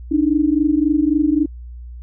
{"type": "tone pair together", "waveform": "sine", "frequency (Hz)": [289.9, 313.6], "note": ["D4", "D#4"], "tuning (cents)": [-22, 14], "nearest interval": "minor second", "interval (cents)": 136, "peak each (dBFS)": -16, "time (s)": [0.11, 1.46], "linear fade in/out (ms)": 10, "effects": ["added 60 Hz sine -31 dBFS peak until 2.02 s"]}